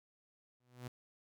sawtooth tone with exponential growth, 123.9 Hz, B2, 6 cents sharp, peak -37 dBFS, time 0.6-0.88 s, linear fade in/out 5 ms, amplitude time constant 59 ms, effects none

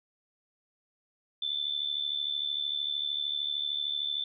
sine tone with amplitude modulation, 3520 Hz, A7, in tune, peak -26 dBFS, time 1.42-4.24 s, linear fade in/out 5 ms, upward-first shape sine, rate 73.2 Hz, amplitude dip 75%, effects none

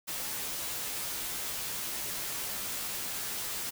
white noise with comb filter, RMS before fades -36 dBFS, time 0.07-3.71 s, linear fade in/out 20 ms, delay 13 ms, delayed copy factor -0.65, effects none

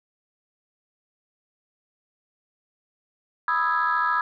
sine chord, E major seventh, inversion second, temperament equal, 987.8 / 1244.5 / 1318.5 / 1661.2 Hz, B5 / D#6 / E6 / G#6, 0 / 0 / 0 / 0 cents, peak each -25 dBFS, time 3.48-4.21 s, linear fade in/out 2 ms, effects tanh soft clip ceiling -13 dBFS

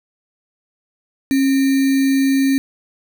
sine tone with sample-and-hold, 270.9 Hz, C#4, 40 cents flat, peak -12 dBFS, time 1.31-2.58 s, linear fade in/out 0 ms, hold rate 2100 Hz, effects none

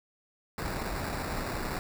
pink noise with sample-and-hold, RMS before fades -34 dBFS, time 0.58-1.79 s, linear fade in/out 0 ms, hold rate 3150 Hz, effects none

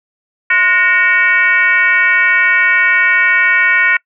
sine tone with frequency modulation, 1853 Hz, A#6, 11 cents flat, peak -8 dBFS, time 0.5-3.97 s, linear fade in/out 5 ms, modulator 400 Hz, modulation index 1.3, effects noise-tail reverb RT60 0.1 s tail -25 dB re dry

